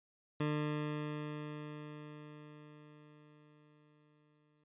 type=tone with exponential decay; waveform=20% pulse; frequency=150 Hz; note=D3; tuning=37 cents sharp; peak=-27 dBFS; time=0.4-4.64 s; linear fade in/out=5 ms; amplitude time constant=920 ms; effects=resampled to 8000 Hz